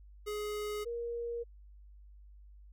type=tone pair in turn; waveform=square / sine; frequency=419.2 / 471.1 Hz; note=G#4 / A#4; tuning=+16 / +18 cents; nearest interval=major second; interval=202 cents; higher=second; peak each=-36 / -35 dBFS; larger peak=second; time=0.26-0.85 / 0.85-1.44 s; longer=neither; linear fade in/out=20 ms; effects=added 50 Hz sine -52 dBFS peak until 2.72 s